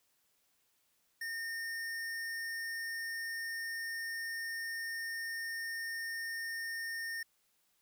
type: tone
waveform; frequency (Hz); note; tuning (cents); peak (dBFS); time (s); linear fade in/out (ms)
square; 1826; A#6; -36; -38; 1.21-7.23; 5
effects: white hiss -75 dBFS RMS until 7.81 s